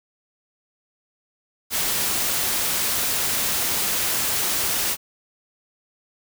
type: noise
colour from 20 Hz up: white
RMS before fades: -23 dBFS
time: 1.7-4.97 s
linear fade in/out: 50 ms
effects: none